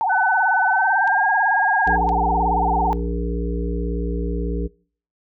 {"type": "tone with vibrato", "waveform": "sine", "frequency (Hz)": 824, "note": "G#5", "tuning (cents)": -14, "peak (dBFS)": -17, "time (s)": [0.01, 2.93], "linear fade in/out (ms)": 0, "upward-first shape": "sine", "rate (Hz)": 18, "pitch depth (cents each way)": 200}
{"type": "tone with pitch glide", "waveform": "sine", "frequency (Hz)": [1505, 1631.8], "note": ["F#6", "G#6"], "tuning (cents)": [29, -31], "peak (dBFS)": -18, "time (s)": [0.09, 1.97], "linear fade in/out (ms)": 20, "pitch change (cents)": 140, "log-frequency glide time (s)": [0.66, 1.28]}
{"type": "clicks", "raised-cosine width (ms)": 0.2, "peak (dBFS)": -20, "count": 3, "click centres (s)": [1.076, 1.875, 2.091]}
{"type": "harmonic tone", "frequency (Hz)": 58.27, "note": "A#1", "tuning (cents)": 0, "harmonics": [1, 3, 5, 7, 8], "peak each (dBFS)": [-23, -28, -30, -31, -32], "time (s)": [1.86, 4.68], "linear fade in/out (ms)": 20}
{"effects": ["noise-tail reverb RT60 0.5 s tail -25 dB re dry"]}